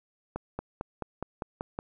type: accelerating click train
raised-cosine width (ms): 1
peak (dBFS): -19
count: 8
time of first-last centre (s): 0.36-1.789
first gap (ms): 230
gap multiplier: 0.96
effects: none